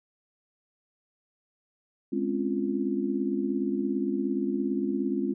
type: chord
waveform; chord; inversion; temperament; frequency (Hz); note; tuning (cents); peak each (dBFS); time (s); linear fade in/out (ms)
sine; Db major seventh; second; just; 207.9 / 259.9 / 277.2 / 346.5; Ab3 / C4 / Db4 / F4; +2 / -11 / 0 / -14; -31; 2.12-5.34; 10
effects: none